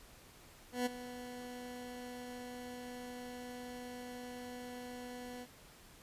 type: tone with ADSR envelope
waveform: 20% pulse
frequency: 246.9 Hz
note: B3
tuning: in tune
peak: -26 dBFS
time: 0.72-5.47 s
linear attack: 140 ms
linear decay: 17 ms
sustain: -14 dB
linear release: 49 ms
effects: pink hiss -59 dBFS RMS until 6.02 s + resampled to 32000 Hz